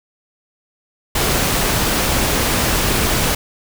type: noise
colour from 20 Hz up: pink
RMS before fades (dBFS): -17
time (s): 1.15-3.35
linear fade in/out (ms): 5
effects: none